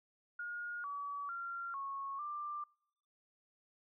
sine tone with pitch steps, 1430 / 1141 / 1380 / 1100 / 1185 Hz, F6 / C#6 / F6 / C#6 / D6, +41 / +50 / -21 / -14 / +15 cents, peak -39 dBFS, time 0.39-2.64 s, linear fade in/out 5 ms, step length 450 ms, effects noise-tail reverb RT60 0.7 s tail -26 dB re dry

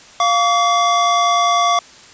square tone pair together, 698.5 / 1140.8 Hz, F5 / C#6, 0 / +49 cents, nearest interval minor sixth, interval 849 cents, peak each -17 / -15 dBFS, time 0.2-1.79 s, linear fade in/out 2 ms, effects white hiss -42 dBFS RMS until 2.13 s + resampled to 16000 Hz

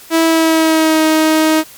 sawtooth tone with pitch glide, 326.8 to 314.4 Hz, E4 to D#4, -15 to +18 cents, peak -5 dBFS, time 0.1-1.64 s, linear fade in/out 50 ms, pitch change -67 cents, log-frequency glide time 0.24-1.04 s, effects white hiss -38 dBFS RMS until 1.77 s + MP3 96 kbps

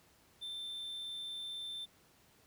triangle tone, 3558 Hz, A7, 19 cents sharp, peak -39 dBFS, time 0.41-1.86 s, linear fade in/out 20 ms, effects pink hiss -66 dBFS RMS until 2.46 s + high-pass 60 Hz 12 dB/octave

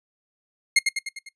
sawtooth tone with echo, 2143 Hz, C7, 41 cents sharp, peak -10 dBFS, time 0.76-0.79 s, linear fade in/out 5 ms, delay 100 ms, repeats 5, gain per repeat -5 dB, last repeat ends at 1.29 s, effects noise-tail reverb RT60 0.1 s tail -20 dB re dry + resampled to 24000 Hz

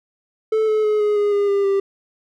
triangle tone with pitch steps, 437.6 / 431.1 / 424.7 / 418.3 / 412.1 / 405.9 / 399.9 / 393.9 Hz, A4 / A4 / G#4 / G#4 / G#4 / G#4 / G4 / G4, -9 / -35 / +39 / +12 / -13 / -40 / +35 / +8 cents, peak -13 dBFS, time 0.52-1.8 s, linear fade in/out 5 ms, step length 160 ms, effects none

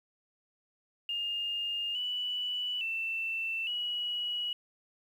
sine tone with pitch steps, 2824 / 2962 / 2674 / 2919 Hz, F7 / F#7 / E7 / F#7, +19 / +1 / +24 / -24 cents, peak -31 dBFS, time 1.09-4.53 s, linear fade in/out 2 ms, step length 860 ms, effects 10-bit

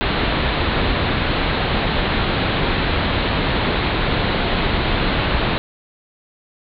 pink low-pass noise, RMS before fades -19 dBFS, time 0.01-5.58 s, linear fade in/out 0 ms, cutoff 4200 Hz, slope 96 dB/octave, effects none

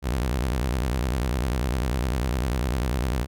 sawtooth tone with vibrato, 62.8 Hz, B1, 30 cents sharp, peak -19 dBFS, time 0.02-3.27 s, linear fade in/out 50 ms, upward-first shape square, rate 10 Hz, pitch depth 160 cents each way, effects none

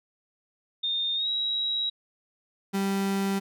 sine tone with pitch glide, 3644 to 3854 Hz, A#7 to B7, -40 to -43 cents, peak -25 dBFS, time 0.83-1.9 s, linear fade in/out 10 ms, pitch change +97 cents, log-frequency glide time 1.15-1.28 s
35% pulse tone, 196 Hz, G3, in tune, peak -23 dBFS, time 2.73-3.4 s, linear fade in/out 20 ms
effects none

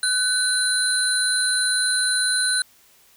sine tone cluster, 1504 / 4062 / 9460 Hz, F#6 / B7 / D9, +28 / +48 / +12 cents, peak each -22 dBFS, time 0.03-2.62 s, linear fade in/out 2 ms, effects tanh soft clip ceiling -11 dBFS + white hiss -55 dBFS RMS until 3.16 s

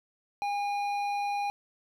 triangle tone with hard clipping, 813 Hz, G#5, 37 cents flat, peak -30 dBFS, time 0.42-1.5 s, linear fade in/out 0 ms, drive 13 dB, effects none

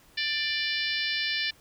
harmonic tone, 590 Hz, D5, 8 cents sharp, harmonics 3 / 4 / 5 / 6 / 7 / 8 / 9, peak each -32 / -33 / -34 / -35 / -35 / -36 / -37 dBFS, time 0.17-1.51 s, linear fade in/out 10 ms, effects pink hiss -58 dBFS RMS until 1.6 s

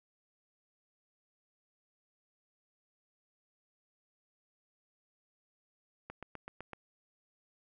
click train, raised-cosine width 0.5 ms, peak -28 dBFS, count 6, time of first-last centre 6.1-6.733 s, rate 7.9 Hz, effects none

